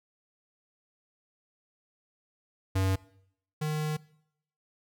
square tone pair in turn, 95.3 / 153.23 Hz, G2 / D#3, -48 / -26 cents, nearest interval minor sixth, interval 822 cents, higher second, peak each -25 / -29 dBFS, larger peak first, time 2.75-2.96 / 3.61-3.97 s, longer second, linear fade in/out 10 ms, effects noise-tail reverb RT60 0.7 s tail -21 dB re dry

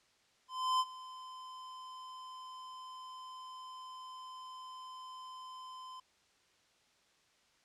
square tone with ADSR envelope, 1027 Hz, C6, 33 cents flat, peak -28 dBFS, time 0.48-6 s, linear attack 320 ms, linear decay 43 ms, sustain -19 dB, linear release 5 ms, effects white hiss -70 dBFS RMS until 7.64 s + low-pass 6000 Hz 12 dB/octave

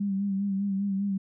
sine tone with vibrato, 197.5 Hz, G3, 13 cents sharp, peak -25 dBFS, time 0-1.18 s, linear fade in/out 10 ms, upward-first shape sine, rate 5 Hz, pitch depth 44 cents each way, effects none

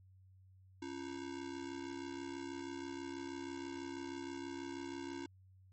square ring-modulated tone, 311.1 Hz, D#4, in tune, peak -40 dBFS, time 0.82-5.26 s, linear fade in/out 0 ms, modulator 33.1 Hz, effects added 94 Hz sine -60 dBFS peak until 5.72 s + MP3 32 kbps

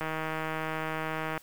click train, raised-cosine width 0.5 ms, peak -18 dBFS, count 217, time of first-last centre 0.01-1.377 s, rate 158 Hz, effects white hiss -56 dBFS RMS until 1.42 s

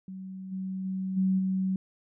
sine tone with level steps, 189 Hz, F#3, 37 cents sharp, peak -37 / -31 / -29 / -22 / -25 dBFS, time 0.08-1.76 s, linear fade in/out 2 ms, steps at 0.51 / 0.84 / 1.16 / 1.38 s, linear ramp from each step 20 ms, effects none

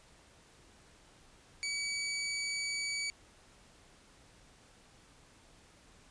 20% pulse tone, 2278 Hz, C#7, 47 cents sharp, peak -29 dBFS, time 1.63-3.1 s, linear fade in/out 0 ms, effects pink hiss -61 dBFS RMS until 6.1 s + resampled to 22050 Hz

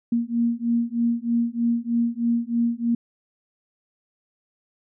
sine beating tone pair, 233.1 / 236.3 Hz, A#3 / A#3, 0 / +24 cents, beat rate 3.2 Hz, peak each -23 dBFS, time 0.12-2.95 s, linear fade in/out 5 ms, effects none

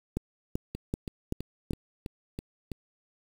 two click trains, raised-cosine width 3 ms, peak -16 / -23 dBFS, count 5 / 7, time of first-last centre 0.17-1.708 / 0.75-2.717 s, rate 2.6 / 3.05 Hz, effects 7-bit

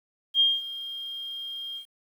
sine tone with ADSR envelope, 3216 Hz, G7, 44 cents sharp, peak -16 dBFS, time 0.34-1.86 s, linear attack 59 ms, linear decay 210 ms, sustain -17 dB, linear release 96 ms, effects 9-bit

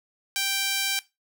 sawtooth tone with high-pass filter, 784 Hz, G5, in tune, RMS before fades -27 dBFS, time 0.36-0.99 s, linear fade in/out 0 ms, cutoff 2600 Hz, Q 0.81, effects noise-tail reverb RT60 0.2 s tail -17 dB re dry

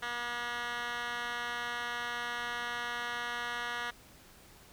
10% pulse tone with band-pass filter, 240 Hz, B3, 49 cents flat, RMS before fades -37 dBFS, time 0.02-3.91 s, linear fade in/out 10 ms, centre 2100 Hz, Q 2.1, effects pink hiss -57 dBFS RMS until 4.72 s

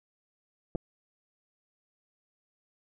clicks, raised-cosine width 2 ms, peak -20 dBFS, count 2, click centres 0.751 / 0.757 s, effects none

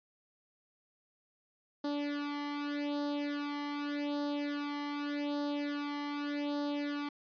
sawtooth tone with flanger, 289.8 Hz, D4, 23 cents flat, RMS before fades -36 dBFS, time 1.84-7.09 s, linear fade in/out 5 ms, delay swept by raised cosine 0.21 to 0.98 ms, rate 0.84 Hz, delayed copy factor +0.85, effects resampled to 11025 Hz

